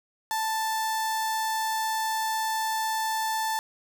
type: tone with notch filter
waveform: sawtooth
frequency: 882 Hz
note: A5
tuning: 4 cents sharp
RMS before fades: -28 dBFS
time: 0.31-3.59 s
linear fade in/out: 0 ms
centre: 2500 Hz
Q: 1.8
effects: none